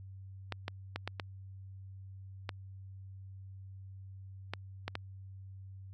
clicks, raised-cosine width 0.3 ms, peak -20 dBFS, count 9, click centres 0.523 / 0.681 / 0.96 / 1.076 / 1.198 / 2.492 / 4.536 / 4.88 / 4.954 s, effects added 96 Hz sine -46 dBFS peak until 5.93 s + AAC 64 kbps

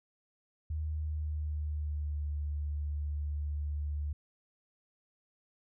sine tone with pitch glide, 77.4 to 73.73 Hz, D#2 to D2, -9 to +7 cents, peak -32 dBFS, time 0.7-4.13 s, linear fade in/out 5 ms, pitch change -84 cents, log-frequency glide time 0.81-2.26 s, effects none

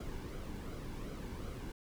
brown noise with flanger, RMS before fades -43 dBFS, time 0-1.72 s, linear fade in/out 5 ms, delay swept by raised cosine 1.1 to 1.62 ms, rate 2.7 Hz, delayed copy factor -0.5, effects none

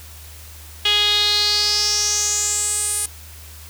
sawtooth tone with band-pass filter sweep, 415.3 Hz, G#4, in tune, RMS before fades -19 dBFS, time 0.85-3.06 s, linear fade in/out 5 ms, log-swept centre 3200 to 9700 Hz, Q 6, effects added 77 Hz sine -39 dBFS peak until 3.69 s + white hiss -42 dBFS RMS until 3.69 s

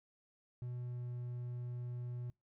triangle tone with pitch glide, 123 to 122.22 Hz, B2 to B2, -7 to -18 cents, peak -38 dBFS, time 0.62-2.3 s, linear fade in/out 0 ms, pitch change -11 cents, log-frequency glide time 0.72-1.1 s, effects noise-tail reverb RT60 0.2 s tail -25 dB re dry

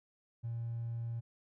triangle tone with hard clipping, 116.54 Hz, A#2, in tune, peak -36 dBFS, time 0.43-1.21 s, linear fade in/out 20 ms, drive 3 dB, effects none

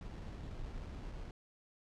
brown noise with sample-and-hold, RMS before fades -45 dBFS, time 0.01-1.31 s, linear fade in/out 2 ms, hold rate 3675 Hz, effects low-pass 6000 Hz 12 dB/octave

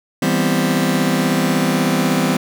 sawtooth chord, C major seventh, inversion first, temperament just, 163.52 / 196.22 / 245.3 / 261.6 Hz, E3 / G3 / B3 / C4, -14 / +2 / -12 / 0 cents, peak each -16 dBFS, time 0.22-2.37 s, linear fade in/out 5 ms, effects none

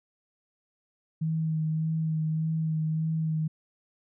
sine tone with vibrato, 158.6 Hz, D#3, 33 cents sharp, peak -25 dBFS, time 1.21-3.48 s, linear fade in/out 10 ms, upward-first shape sine, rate 1.7 Hz, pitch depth 19 cents each way, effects none

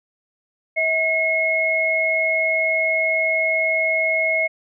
sine tone pair together, 644.8 / 2169 Hz, E5 / C#7, -38 / -38 cents, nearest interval octave + major sixth, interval 2100 cents, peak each -22 / -18 dBFS, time 0.76-4.48 s, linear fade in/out 20 ms, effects none

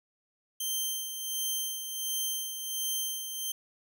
10% pulse tone with tremolo, 3136 Hz, G7, in tune, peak -21 dBFS, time 0.6-3.52 s, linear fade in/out 5 ms, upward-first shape sine, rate 1.4 Hz, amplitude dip 55%, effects none

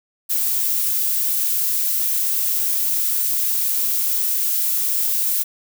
violet noise, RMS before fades -20 dBFS, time 0.29-5.44 s, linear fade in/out 20 ms, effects none

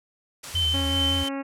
white noise, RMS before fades -36 dBFS, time 0.43-1.29 s, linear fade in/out 10 ms
sine tone with vibrato, 82.41 Hz, E2, in tune, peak -26 dBFS, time 0.54-1.24 s, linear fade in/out 10 ms, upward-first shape sine, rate 5.3 Hz, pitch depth 98 cents each way
sine tone with tremolo, 3080 Hz, G7, 31 cents flat, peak -21 dBFS, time 0.55-1.29 s, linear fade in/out 5 ms, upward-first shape sine, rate 2.5 Hz, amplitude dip 50%
harmonic tone, 274.5 Hz, C#4, 17 cents flat, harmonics 1 / 2 / 3 / 4 / 5 / 6 / 7 / 8 / 9 / 10, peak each -29 / -35 / -39 / -41 / -43 / -45 / -46 / -47 / -48 / -49 dBFS, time 0.73-1.43 s, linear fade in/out 20 ms
effects low-pass 10000 Hz 12 dB/octave

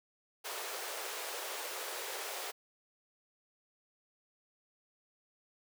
pink high-pass noise, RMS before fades -41 dBFS, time 0.44-2.52 s, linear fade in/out 20 ms, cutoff 390 Hz, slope 48 dB/octave, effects none

